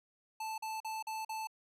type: tone bursts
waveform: square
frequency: 878 Hz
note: A5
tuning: 4 cents flat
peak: -38 dBFS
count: 5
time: 0.4-1.472 s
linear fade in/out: 5 ms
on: 180 ms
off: 43 ms
effects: resampled to 32000 Hz + 13-bit